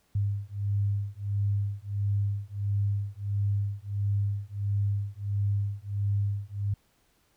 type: beating tone pair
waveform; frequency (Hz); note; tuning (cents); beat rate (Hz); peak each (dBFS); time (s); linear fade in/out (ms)
sine; 100.3 / 101.8; G2 / G#2; +40 / -34; 1.5; -29 / -29; 0.15-6.74; 5
effects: pink hiss -68 dBFS RMS until 7.36 s